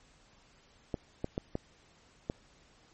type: clicks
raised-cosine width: 2 ms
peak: -19 dBFS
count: 5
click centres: 0.942 / 1.244 / 1.379 / 1.554 / 2.299 s
effects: pink hiss -63 dBFS RMS until 2.93 s + MP3 32 kbps